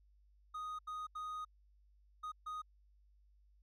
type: tone bursts at uneven times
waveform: triangle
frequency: 1244.5 Hz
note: D#6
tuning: in tune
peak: -39 dBFS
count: 5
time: 0.54-0.79 / 0.87-1.07 / 1.15-1.45 / 2.23-2.32 / 2.46-2.62 s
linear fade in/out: 10 ms
effects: added 50 Hz sine -65 dBFS peak until 3.62 s